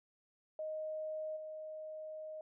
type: tone with level steps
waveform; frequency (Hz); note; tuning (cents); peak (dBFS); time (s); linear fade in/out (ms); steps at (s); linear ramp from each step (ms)
sine; 623; D#5; +2; -38 / -43; 0.59-2.41; 2; 1.36; 10
effects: none